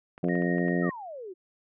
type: clicks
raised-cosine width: 0.5 ms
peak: -31 dBFS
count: 7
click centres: 0.179 / 0.244 / 0.285 / 0.354 / 0.422 / 0.583 / 0.683 s
type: harmonic tone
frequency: 87.8 Hz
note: F2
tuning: 10 cents sharp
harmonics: 2 / 3 / 4 / 5 / 6 / 7 / 8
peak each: -27 / -30 / -31 / -35 / -37 / -36 / -40 dBFS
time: 0.23-0.9 s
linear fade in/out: 5 ms
type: tone with tremolo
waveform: sine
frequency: 1864.7 Hz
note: A#6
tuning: in tune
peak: -33 dBFS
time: 0.29-0.91 s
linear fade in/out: 5 ms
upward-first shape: sine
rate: 5.6 Hz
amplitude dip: 25%
type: exponential sweep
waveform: sine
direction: down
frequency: 1354 to 349.2 Hz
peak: -37 dBFS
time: 0.82-1.34 s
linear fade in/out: 20 ms
effects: none